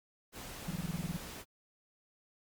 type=noise; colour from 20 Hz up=pink; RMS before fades=-46 dBFS; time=0.32-1.45 s; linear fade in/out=50 ms
type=tone bursts; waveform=sine; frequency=170 Hz; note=F3; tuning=46 cents flat; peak=-32 dBFS; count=10; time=0.68-1.167 s; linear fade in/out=5 ms; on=28 ms; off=23 ms
effects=Opus 48 kbps